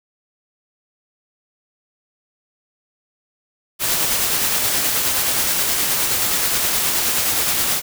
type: noise with tremolo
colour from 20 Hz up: white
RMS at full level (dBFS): -18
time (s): 3.79-7.82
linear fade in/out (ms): 50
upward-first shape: sine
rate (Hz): 9.5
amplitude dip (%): 25
effects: none